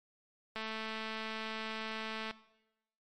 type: click train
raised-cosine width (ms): 0.3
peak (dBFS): -24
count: 386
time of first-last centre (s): 0.56-2.31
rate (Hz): 220
effects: noise-tail reverb RT60 0.9 s tail -18 dB re dry + MP3 64 kbps